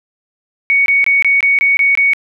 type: tone bursts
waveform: sine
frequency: 2231 Hz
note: C#7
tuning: 11 cents sharp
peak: -8 dBFS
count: 8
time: 0.7-2.134 s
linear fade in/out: 0 ms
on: 160 ms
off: 22 ms
effects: none